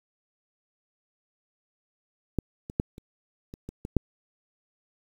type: clicks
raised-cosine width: 3 ms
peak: -12 / -24 / -10 / -30 / -27 / -24 / -21 / -7 dBFS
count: 8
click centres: 2.387 / 2.699 / 2.799 / 2.981 / 3.539 / 3.69 / 3.851 / 3.967 s
effects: 8-bit